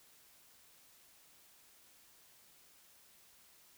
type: silence
effects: white hiss -64 dBFS RMS until 3.77 s